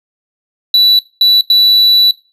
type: tone bursts at uneven times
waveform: triangle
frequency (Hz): 3951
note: B7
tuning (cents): 0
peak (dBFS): -3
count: 3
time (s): 0.74-0.99 / 1.21-1.41 / 1.5-2.11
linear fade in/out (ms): 2
effects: noise-tail reverb RT60 0.3 s tail -19 dB re dry + resampled to 32000 Hz